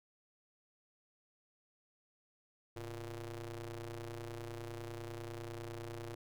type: ring-modulated tone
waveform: sawtooth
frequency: 120.5 Hz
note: B2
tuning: 42 cents flat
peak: -36 dBFS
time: 2.76-6.15 s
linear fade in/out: 5 ms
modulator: 226 Hz
effects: none